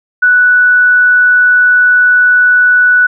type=tone; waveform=sine; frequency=1480 Hz; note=F#6; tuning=in tune; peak=-4 dBFS; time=0.22-3.07 s; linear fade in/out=10 ms; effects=none

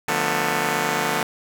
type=chord; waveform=5% pulse; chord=B half-diminished seventh; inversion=first; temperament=just; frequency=148.16 / 177.8 / 222.2 / 246.9 Hz; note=D3 / F3 / A3 / B3; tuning=+16 / +31 / +17 / 0 cents; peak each=-16 dBFS; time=0.08-1.23 s; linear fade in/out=2 ms; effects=none

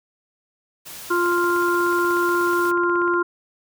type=noise; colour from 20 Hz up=white; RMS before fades=-37 dBFS; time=0.85-2.72 s; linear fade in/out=20 ms
type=harmonic tone; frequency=349.2 Hz; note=F4; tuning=in tune; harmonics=1 / 3 / 4; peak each=-20 / -23 / -22 dBFS; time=1.1-3.23 s; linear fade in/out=10 ms
type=click train; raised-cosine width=0.5 ms; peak=-22 dBFS; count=32; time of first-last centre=1.26-3.139 s; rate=16.5 Hz
effects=none

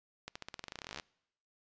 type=accelerating click train; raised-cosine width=0.2 ms; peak=-24 dBFS; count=22; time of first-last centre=0.28-0.998 s; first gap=75 ms; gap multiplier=0.91; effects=noise-tail reverb RT60 0.8 s tail -25 dB re dry + resampled to 16000 Hz

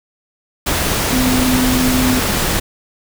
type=tone in noise; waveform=sine; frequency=254.5 Hz; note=C4; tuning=48 cents flat; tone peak=-14 dBFS; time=1.12-2.2 s; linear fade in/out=10 ms; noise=pink; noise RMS=-17 dBFS; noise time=0.66-2.6 s; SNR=0 dB; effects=none

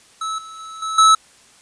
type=tone with level steps; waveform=square; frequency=1302 Hz; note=E6; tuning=22 cents flat; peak=-23 / -35 / -33 / -23 / -9 dBFS; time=0.21-1.15 s; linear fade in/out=5 ms; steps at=0.38 / 0.59 / 0.82 / 0.98 s; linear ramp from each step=5 ms; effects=white hiss -50 dBFS RMS until 1.61 s + resampled to 22050 Hz

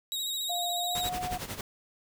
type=tone with vibrato; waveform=sawtooth; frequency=3800 Hz; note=A#7; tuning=33 cents sharp; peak=-28 dBFS; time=0.12-1.09 s; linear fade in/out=0 ms; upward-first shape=triangle; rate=14 Hz; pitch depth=49 cents each way
type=tone with pitch glide; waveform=sine; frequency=701 to 727 Hz; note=F5 to F#5; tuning=+6 to -31 cents; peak=-32 dBFS; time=0.49-1.38 s; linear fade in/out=10 ms; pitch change=+63 cents; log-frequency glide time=0.77-1.16 s
type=noise with tremolo; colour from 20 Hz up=pink; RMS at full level=-35 dBFS; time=0.95-1.61 s; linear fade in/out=2 ms; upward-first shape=sine; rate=11 Hz; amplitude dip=75%
effects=none

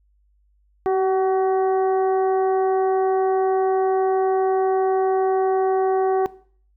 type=harmonic tone with a mistuned harmonic; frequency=377.7 Hz; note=F#4; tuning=36 cents sharp; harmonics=1 / 2 / 3 / 4 / 5; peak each=-18 / -23 / -32 / -41 / -43 dBFS; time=0.86-6.26 s; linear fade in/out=0 ms; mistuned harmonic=1; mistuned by=+19 cents; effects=noise-tail reverb RT60 0.5 s tail -18 dB re dry + added 50 Hz sine -58 dBFS peak until 6.76 s

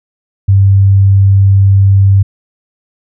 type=tone; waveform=sine; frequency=98 Hz; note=G2; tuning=in tune; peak=-3 dBFS; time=0.48-2.23 s; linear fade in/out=10 ms; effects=none

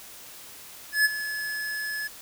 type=tone with ADSR envelope; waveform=square; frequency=1712 Hz; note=A6; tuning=48 cents flat; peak=-17 dBFS; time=0.92-2.08 s; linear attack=130 ms; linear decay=26 ms; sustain=-13 dB; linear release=13 ms; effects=white hiss -45 dBFS RMS until 2.21 s

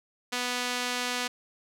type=tone with band-pass filter; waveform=sawtooth; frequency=246.9 Hz; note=B3; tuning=in tune; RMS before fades=-31 dBFS; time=0.32-1.28 s; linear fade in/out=10 ms; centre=3900 Hz; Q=0.58; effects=none

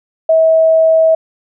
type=tone; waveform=sine; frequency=645 Hz; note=E5; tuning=38 cents flat; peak=-6 dBFS; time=0.29-1.15 s; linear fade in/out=5 ms; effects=none

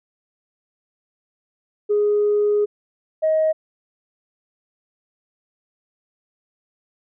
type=tone pair in turn; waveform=sine; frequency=415.3 / 629.9 Hz; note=G#4 / D#5; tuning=0 / +21 cents; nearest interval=perfect fifth; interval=721 cents; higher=second; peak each=-14 dBFS; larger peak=neither; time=1.89-2.66 / 3.22-3.53 s; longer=first; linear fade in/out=20 ms; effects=tanh soft clip ceiling -11 dBFS

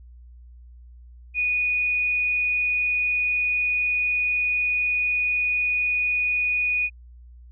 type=tone; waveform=sine; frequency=2469 Hz; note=D#7; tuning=14 cents flat; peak=-20 dBFS; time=1.34-6.9 s; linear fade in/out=50 ms; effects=added 60 Hz sine -43 dBFS peak until 7.51 s

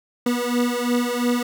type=beating tone pair; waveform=30% pulse; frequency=241.6 / 244.5 Hz; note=B3 / B3; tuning=-38 / -17 cents; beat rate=2.9 Hz; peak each=-20 / -20 dBFS; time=0.26-1.43 s; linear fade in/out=5 ms; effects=none

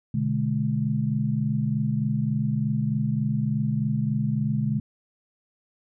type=chord; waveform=sine; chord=G# diminished; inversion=first; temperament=equal with one note detuned; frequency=123.47 / 146.83 / 211.2 Hz; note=B2 / D3 / G#3; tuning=0 / 0 / +29 cents; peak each=-27 / -26 / -26 dBFS; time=0.14-4.8 s; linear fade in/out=5 ms; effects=none

